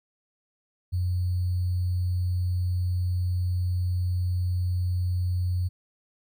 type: tone with sample-and-hold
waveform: sine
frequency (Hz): 90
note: F#2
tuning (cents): -47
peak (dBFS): -23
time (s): 0.92-5.69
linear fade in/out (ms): 20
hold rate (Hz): 4410
effects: none